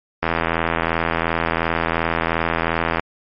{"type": "click train", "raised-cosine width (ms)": 0.5, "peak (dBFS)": -3, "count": 230, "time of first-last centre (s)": [0.23, 2.996], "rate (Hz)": 82.8, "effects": ["MP3 32 kbps"]}